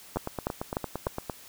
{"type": "two click trains", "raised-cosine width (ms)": 1, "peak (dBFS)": [-17, -13], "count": [11, 4], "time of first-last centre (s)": [[0.16, 1.298], [0.17, 1.068]], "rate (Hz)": [8.79, 3.34], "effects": ["white hiss -50 dBFS RMS until 1.48 s"]}